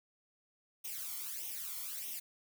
blue noise with flanger, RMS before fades -42 dBFS, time 0.84-2.2 s, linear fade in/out 10 ms, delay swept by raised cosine 0.33 to 0.94 ms, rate 1.6 Hz, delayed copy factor +0.8, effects none

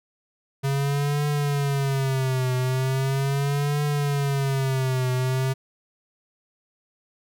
square tone with vibrato, 136.7 Hz, C#3, 24 cents flat, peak -22 dBFS, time 0.63-5.54 s, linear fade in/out 20 ms, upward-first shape triangle, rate 0.39 Hz, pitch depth 130 cents each way, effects none

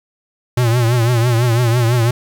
square tone with vibrato, 119.1 Hz, A#2, 38 cents sharp, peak -12 dBFS, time 0.57-2.11 s, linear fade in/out 5 ms, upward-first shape triangle, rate 6 Hz, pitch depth 110 cents each way, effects 8-bit

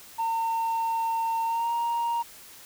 sine tone with pitch glide, 910 to 936.1 Hz, A#5 to A#5, -42 to +7 cents, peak -22 dBFS, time 0.18-2.23 s, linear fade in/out 20 ms, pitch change +49 cents, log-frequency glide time 1.44-1.72 s, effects tanh soft clip ceiling -23 dBFS + white hiss -48 dBFS RMS until 2.65 s

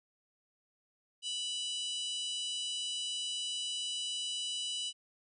harmonic tone, 987 Hz, B5, 1 cent flat, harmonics 3 / 4 / 5 / 6 / 7 / 8 / 9, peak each -36 / -44 / -48 / -49 / -51 / -49 / -46 dBFS, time 1.22-4.93 s, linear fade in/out 50 ms, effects none

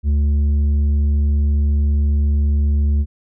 sine tone with tanh clipping, 72.7 Hz, D2, 17 cents flat, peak -14 dBFS, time 0.03-3.06 s, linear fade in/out 50 ms, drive 6 dB, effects none

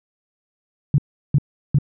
sine tone bursts, 142.1 Hz, C#3, 43 cents sharp, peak -11 dBFS, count 3, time 0.94-1.786 s, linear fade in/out 2 ms, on 42 ms, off 360 ms, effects none

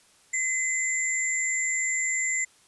sine tone pair together, 2043 / 7280 Hz, C7 / A#8, -42 / -42 cents, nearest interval octave + minor seventh, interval 2200 cents, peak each -27 / -27 dBFS, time 0.33-2.45 s, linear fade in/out 10 ms, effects white hiss -59 dBFS RMS until 2.67 s + resampled to 24000 Hz

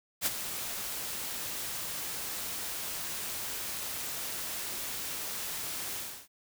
white noise with ADSR envelope, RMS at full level -27 dBFS, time 0.21-6.28 s, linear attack 54 ms, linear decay 24 ms, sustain -10 dB, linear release 310 ms, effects none

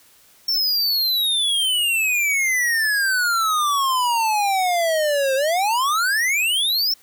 square exponential two-way sweep, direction down then up, 5470 to 523.3 to 5470 Hz, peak -18 dBFS, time 0.48-6.94 s, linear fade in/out 5 ms, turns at 5.35 s, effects white hiss -53 dBFS RMS until 7.02 s

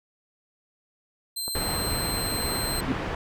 20% pulse tone, 4126 Hz, C8, 25 cents flat, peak -23 dBFS, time 1.36-2.81 s, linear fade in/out 10 ms
click, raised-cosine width 1 ms, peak -22 dBFS, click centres 1.48 s
pink low-pass noise, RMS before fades -30 dBFS, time 1.55-3.15 s, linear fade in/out 2 ms, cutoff 2200 Hz, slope 12 dB/octave
sine tone with exponential growth, 261.6 Hz, C4, in tune, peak -18 dBFS, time 2.81-2.92 s, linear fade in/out 1 ms, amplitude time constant 23 ms
effects none

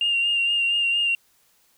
sine tone with vibrato, 2794 Hz, F7, in tune, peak -18 dBFS, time 0.01-1.15 s, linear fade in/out 2 ms, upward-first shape sine, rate 4.3 Hz, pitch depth 27 cents each way, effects tanh soft clip ceiling -14 dBFS + white hiss -62 dBFS RMS until 1.77 s

